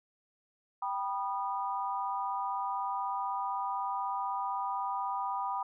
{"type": "chord", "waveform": "sine", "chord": "G augmented", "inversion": "none", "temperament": "just", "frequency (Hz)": [784, 980, 1225], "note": ["G5", "B5", "D#6"], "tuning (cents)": [0, -14, -27], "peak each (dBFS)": [-36, -34, -38], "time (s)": [0.82, 5.63], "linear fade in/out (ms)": 5, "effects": []}